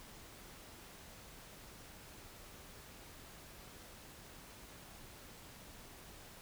silence, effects pink hiss -55 dBFS RMS until 6.41 s

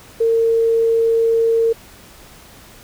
sine tone, 456.1 Hz, A#4, 38 cents flat, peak -12 dBFS, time 0.2-1.73 s, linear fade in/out 10 ms, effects pink hiss -43 dBFS RMS until 2.83 s

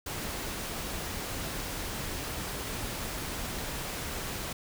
pink noise, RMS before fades -36 dBFS, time 0.06-4.53 s, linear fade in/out 5 ms, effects none

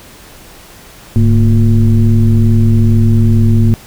sine tone with frequency modulation, 103.83 Hz, G#2, in tune, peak -5 dBFS, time 1.16-3.74 s, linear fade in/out 0 ms, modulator 125 Hz, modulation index 0.97, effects pink hiss -37 dBFS RMS until 3.86 s

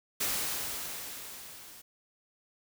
white noise with level ramp, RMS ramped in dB -30 to -51 dBFS, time 0.2-1.82 s, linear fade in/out 10 ms, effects none

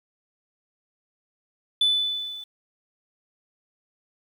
sine tone with level ramp, 3494 Hz, A7, 13 cents flat, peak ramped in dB -14 to -36 dBFS, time 1.81-2.44 s, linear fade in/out 5 ms, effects tanh soft clip ceiling -15 dBFS + 9-bit

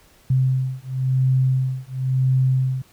sine beating tone pair, 130 / 130.96 Hz, C3 / C3, -11 / +2 cents, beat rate 0.96 Hz, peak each -20 dBFS, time 0.3-2.82 s, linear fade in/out 5 ms, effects pink hiss -54 dBFS RMS until 2.92 s

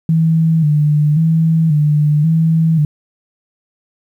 sine tone with vibrato, 155.56 Hz, D#3, in tune, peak -9 dBFS, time 0.09-2.85 s, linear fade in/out 2 ms, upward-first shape square, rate 0.93 Hz, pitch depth 70 cents each way, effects 8-bit

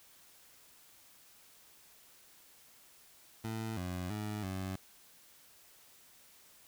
20% pulse tone with pitch steps, 111.5 / 90.3 / 105.7 / 94.7 Hz, A2 / F#2 / G#2 / F#2, +23 / -42 / +31 / +41 cents, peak -32 dBFS, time 3.44-4.76 s, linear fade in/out 5 ms, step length 330 ms, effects white hiss -61 dBFS RMS until 6.67 s

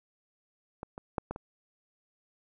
clicks, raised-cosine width 1 ms, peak -24 / -27 / -15 / -20 / -26 dBFS, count 5, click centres 0.831 / 0.979 / 1.182 / 1.31 / 1.361 s, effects none

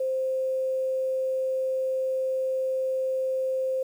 sine tone, 523.3 Hz, C5, in tune, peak -24 dBFS, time 0-3.83 s, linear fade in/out 5 ms, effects 9-bit

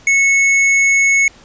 square tone, 2200 Hz, C#7, 14 cents flat, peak -10 dBFS, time 0.07-1.28 s, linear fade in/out 2 ms, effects pink hiss -44 dBFS RMS until 1.44 s + resampled to 16000 Hz

